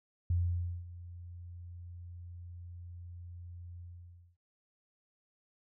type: tone with ADSR envelope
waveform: sine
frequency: 87.31 Hz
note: F2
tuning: in tune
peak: -26 dBFS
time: 0.3-4.37 s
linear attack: 4 ms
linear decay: 540 ms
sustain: -18 dB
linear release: 570 ms
effects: none